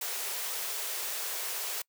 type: high-pass noise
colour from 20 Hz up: white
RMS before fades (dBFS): -35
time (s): 0.01-1.82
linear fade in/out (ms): 5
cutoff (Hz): 360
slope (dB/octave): 96
effects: noise-tail reverb RT60 0.1 s tail -25 dB re dry